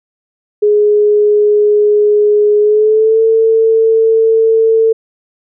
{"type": "tone with pitch glide", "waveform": "sine", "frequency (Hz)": [417.6, 447.6], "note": ["G#4", "A4"], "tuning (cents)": [10, 30], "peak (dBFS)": -6, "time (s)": [0.62, 4.93], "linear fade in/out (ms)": 10, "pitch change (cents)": 120, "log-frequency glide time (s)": [2.6, 3.21], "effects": []}